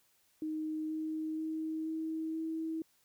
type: tone with pitch steps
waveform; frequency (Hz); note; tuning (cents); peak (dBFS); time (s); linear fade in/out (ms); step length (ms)
sine; 311.6 / 314.1 / 316.7 / 319.3 / 321.8; D#4 / D#4 / D#4 / D#4 / E4; +3 / +16 / +31 / +45 / -42; -34; 0.42-2.82; 2; 480
effects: white hiss -71 dBFS RMS until 3.04 s